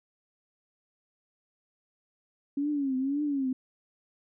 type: tone with vibrato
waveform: sine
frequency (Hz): 277.2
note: C#4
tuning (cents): 0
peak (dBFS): -26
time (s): 2.57-3.53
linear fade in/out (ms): 5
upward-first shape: triangle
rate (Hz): 1.9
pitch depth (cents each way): 140
effects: none